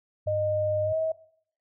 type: tone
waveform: sine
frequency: 100 Hz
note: G2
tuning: 35 cents sharp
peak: -32 dBFS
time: 0.26-0.93 s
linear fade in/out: 10 ms
type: tone with pitch glide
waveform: sine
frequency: 614 to 639.7 Hz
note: D#5 to D#5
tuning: -23 to +48 cents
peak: -24 dBFS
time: 0.27-1.12 s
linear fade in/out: 5 ms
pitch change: +71 cents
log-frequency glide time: 0.83-0.97 s
effects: noise-tail reverb RT60 0.6 s tail -17 dB re dry